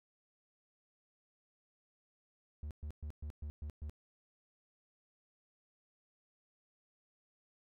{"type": "tone bursts", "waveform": "triangle", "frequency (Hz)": 74.5, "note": "D2", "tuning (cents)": 25, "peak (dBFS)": -38, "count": 7, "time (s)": [2.63, 3.896], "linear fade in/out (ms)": 0, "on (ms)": 78, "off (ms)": 120, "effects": []}